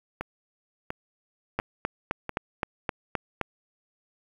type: two click trains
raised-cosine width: 0.5 ms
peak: -11 / -16 dBFS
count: 8 / 4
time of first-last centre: 1.59-3.413 / 0.21-2.293 s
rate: 3.84 / 1.44 Hz
effects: 8-bit